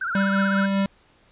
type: tone with vibrato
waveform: sine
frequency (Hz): 1453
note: F#6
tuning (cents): -32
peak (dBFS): -24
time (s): 0.01-0.66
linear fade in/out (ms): 5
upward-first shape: triangle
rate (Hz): 16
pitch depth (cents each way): 170
type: tone with tremolo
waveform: square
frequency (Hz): 196.2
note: G3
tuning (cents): +2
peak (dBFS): -19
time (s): 0.15-0.86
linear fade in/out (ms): 2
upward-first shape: triangle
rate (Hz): 5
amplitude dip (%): 30
effects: pink hiss -58 dBFS RMS until 1.31 s + resampled to 8000 Hz